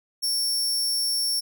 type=tone; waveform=sawtooth; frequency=5460 Hz; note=F8; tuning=40 cents flat; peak=-20 dBFS; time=0.22-1.41 s; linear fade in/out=20 ms; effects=none